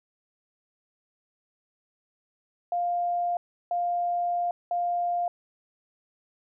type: tone bursts at uneven times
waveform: sine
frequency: 701 Hz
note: F5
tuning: 6 cents sharp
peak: -24 dBFS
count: 3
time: 2.72-3.37 / 3.71-4.51 / 4.71-5.28 s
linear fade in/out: 2 ms
effects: none